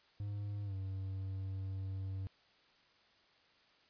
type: tone with pitch glide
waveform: triangle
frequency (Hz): 102.2 to 95.91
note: G#2 to G2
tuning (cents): -27 to -37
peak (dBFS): -36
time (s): 0.2-2.27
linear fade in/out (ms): 0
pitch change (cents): -110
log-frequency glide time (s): 0.64-0.74
effects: white hiss -68 dBFS RMS until 3.89 s + resampled to 11025 Hz